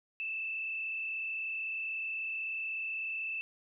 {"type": "tone with frequency modulation", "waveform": "sine", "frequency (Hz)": 2637, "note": "E7", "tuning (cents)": 0, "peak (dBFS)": -34, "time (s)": [0.2, 3.41], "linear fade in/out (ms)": 0, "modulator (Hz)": 36.2, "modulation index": 1.3, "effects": []}